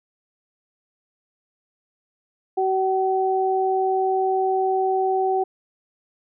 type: tone pair together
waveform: sine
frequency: 379.5 / 760 Hz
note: F#4 / F#5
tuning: +44 / +46 cents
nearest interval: octave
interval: 1202 cents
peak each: -21 dBFS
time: 2.57-5.44 s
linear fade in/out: 10 ms
effects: none